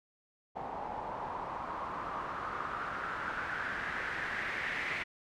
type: noise with low-pass filter sweep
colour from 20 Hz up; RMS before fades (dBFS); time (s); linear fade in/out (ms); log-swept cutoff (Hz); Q
white; -38; 0.55-5.04; 20; 810 to 2100; 4
effects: none